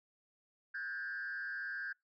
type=tone with frequency modulation; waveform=sine; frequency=1599 Hz; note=G6; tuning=34 cents sharp; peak=-37 dBFS; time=0.74-1.93 s; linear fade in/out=10 ms; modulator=126 Hz; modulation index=0.89; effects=noise-tail reverb RT60 0.2 s tail -25 dB re dry + tanh soft clip ceiling -35 dBFS

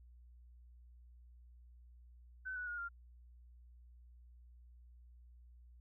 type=tone with pitch steps; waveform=sine; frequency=1519 / 1475.8 / 1433.7 / 1392.9 Hz; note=F#6 / F#6 / F6 / F6; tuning=+45 / -5 / +45 / -5 cents; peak=-40 dBFS; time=2.45-2.89 s; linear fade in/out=20 ms; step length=110 ms; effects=added 60 Hz sine -57 dBFS peak until 5.8 s

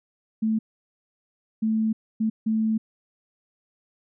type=tone bursts at uneven times; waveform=sine; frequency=220 Hz; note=A3; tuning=in tune; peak=-20 dBFS; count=4; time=0.42-0.59 / 1.62-1.93 / 2.2-2.3 / 2.46-2.78 s; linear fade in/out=10 ms; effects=none

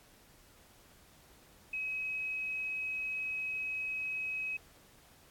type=tone; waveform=sine; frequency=2547 Hz; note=D#7; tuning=40 cents sharp; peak=-34 dBFS; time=1.73-4.57 s; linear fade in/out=5 ms; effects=pink hiss -61 dBFS RMS until 5.3 s + AAC 64 kbps

